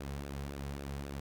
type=tone with flanger; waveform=sawtooth; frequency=69.9 Hz; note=C#2; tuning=15 cents sharp; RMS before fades=-41 dBFS; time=0-1.2 s; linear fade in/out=5 ms; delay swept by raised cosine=0.94 to 3.44 ms; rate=3.7 Hz; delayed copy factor=-0.55; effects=none